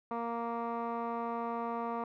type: tone with low-pass filter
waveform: 15% pulse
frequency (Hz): 233.1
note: A#3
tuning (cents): 0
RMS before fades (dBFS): -36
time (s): 0.11-2.04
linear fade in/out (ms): 2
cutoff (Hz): 1200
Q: 2.9
effects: none